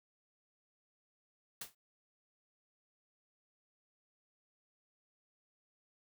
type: noise with exponential decay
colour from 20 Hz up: white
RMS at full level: -39 dBFS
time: 1.61-1.75 s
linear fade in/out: 5 ms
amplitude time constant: 29 ms
effects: none